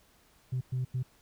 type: tone bursts at uneven times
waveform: sine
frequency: 127.6 Hz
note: C3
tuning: 43 cents flat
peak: -27 dBFS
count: 3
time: 0.52-0.61 / 0.72-0.85 / 0.94-1.03 s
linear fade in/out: 10 ms
effects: tanh soft clip ceiling -26 dBFS + pink hiss -64 dBFS RMS until 1.21 s